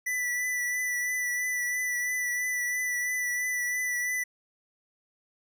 square tone with vibrato, 1975.5 Hz, B6, in tune, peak -28 dBFS, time 0.06-4.24 s, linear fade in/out 10 ms, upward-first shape triangle, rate 3 Hz, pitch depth 26 cents each way, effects none

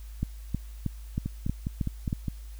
two click trains, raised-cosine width 5 ms, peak -15 / -17 dBFS, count 7 / 6, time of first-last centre 0.23-2.129 / 1.26-2.282 s, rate 3.16 / 4.89 Hz, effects added 53 Hz sine -39 dBFS peak until 2.59 s + white hiss -57 dBFS RMS until 2.59 s

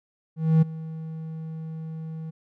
triangle tone with ADSR envelope, 160 Hz, D#3, 49 cents sharp, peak -11 dBFS, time 0.36-2.31 s, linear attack 260 ms, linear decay 13 ms, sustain -19 dB, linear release 16 ms, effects none

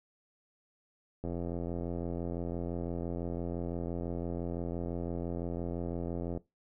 click train, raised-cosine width 2 ms, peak -24 dBFS, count 442, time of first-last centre 1.24-6.374 s, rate 85.9 Hz, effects noise-tail reverb RT60 0.2 s tail -18 dB re dry

